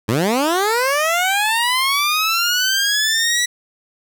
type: linear sweep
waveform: 15% pulse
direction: up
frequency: 98 to 1961 Hz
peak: -9 dBFS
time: 0.08-3.46 s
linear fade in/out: 10 ms
effects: none